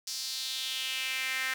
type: tone with high-pass filter sweep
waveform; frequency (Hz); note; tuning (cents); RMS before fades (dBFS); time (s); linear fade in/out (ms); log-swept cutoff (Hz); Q
sawtooth; 261.6; C4; 0; -34; 0.07-1.54; 5; 5200 to 1800; 3.1
effects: 9-bit

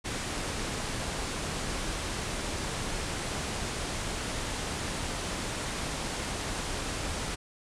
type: low-pass noise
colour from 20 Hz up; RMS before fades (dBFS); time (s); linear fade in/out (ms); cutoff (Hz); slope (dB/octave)
pink; -34; 0.04-7.36; 20; 10000; 48
effects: none

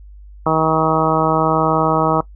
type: harmonic tone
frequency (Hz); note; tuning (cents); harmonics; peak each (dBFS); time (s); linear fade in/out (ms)
158.9; D#3; +37; 1 / 2 / 3 / 4 / 5 / 6 / 7 / 8; -21 / -21 / -21 / -21 / -21 / -21 / -21 / -21; 0.46-2.21; 5
effects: noise-tail reverb RT60 0.1 s tail -20 dB re dry + added 50 Hz sine -36 dBFS peak until 2.35 s

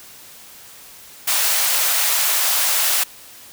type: high-pass noise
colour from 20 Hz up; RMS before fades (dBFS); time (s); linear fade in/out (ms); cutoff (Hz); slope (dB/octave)
white; -18; 1.27-3.04; 10; 600; 24
effects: white hiss -42 dBFS RMS until 3.52 s

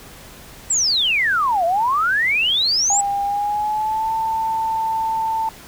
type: exponential two-way sweep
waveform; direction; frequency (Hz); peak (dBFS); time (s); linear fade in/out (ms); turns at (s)
sine; down then up; 7950 to 658 to 7950; -15; 0.7-3.01; 5; 1.65
type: tone with pitch glide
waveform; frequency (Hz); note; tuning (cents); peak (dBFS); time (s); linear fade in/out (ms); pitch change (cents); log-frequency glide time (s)
sine; 803 to 891; G5 to A5; +41 to +22; -18; 2.9-5.49; 2; +181; 3.24-4.11
effects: pink hiss -41 dBFS RMS until 5.67 s

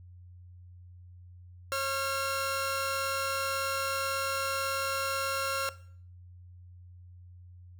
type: tone pair together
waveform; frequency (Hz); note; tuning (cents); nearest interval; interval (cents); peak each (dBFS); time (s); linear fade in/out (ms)
sawtooth; 542 / 1374.1; C#5 / F6; -39 / -29; octave + major third; 1610; -28; 1.72-5.69; 0
effects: noise-tail reverb RT60 0.5 s tail -17 dB re dry + added 89 Hz sine -48 dBFS peak until 7.79 s

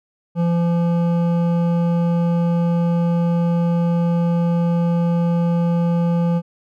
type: tone with hard clipping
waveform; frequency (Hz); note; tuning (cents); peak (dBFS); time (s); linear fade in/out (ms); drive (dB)
sine; 170.8; F3; -38; -17; 0.35-6.42; 50; 11
effects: none

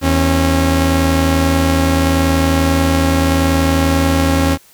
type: tone pair together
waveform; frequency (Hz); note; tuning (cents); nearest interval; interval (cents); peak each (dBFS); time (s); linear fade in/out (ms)
sawtooth; 80.8 / 272; E2 / C#4; -34 / -33; octave + major sixth; 2101; -10; 0.01-4.58; 50
effects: white hiss -47 dBFS RMS until 4.73 s

